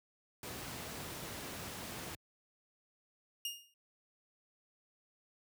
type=noise; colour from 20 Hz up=pink; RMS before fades=-44 dBFS; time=0.43-2.15 s; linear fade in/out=2 ms
type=tone with exponential decay; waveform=sawtooth; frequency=2837 Hz; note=F7; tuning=27 cents sharp; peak=-31 dBFS; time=3.45-3.74 s; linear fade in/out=2 ms; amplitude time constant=62 ms
effects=high-pass 80 Hz 12 dB/octave